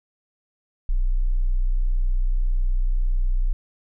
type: tone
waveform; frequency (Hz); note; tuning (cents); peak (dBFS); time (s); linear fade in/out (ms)
sine; 30.87; B0; 0; -17; 0.89-3.53; 0
effects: none